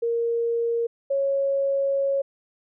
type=tone pair in turn; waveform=sine; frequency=466.2 / 551.3 Hz; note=A#4 / C#5; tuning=0 / -10 cents; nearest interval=minor third; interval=290 cents; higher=second; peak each=-21 / -20 dBFS; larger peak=second; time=0.02-0.87 / 1.1-2.22 s; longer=second; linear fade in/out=10 ms; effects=none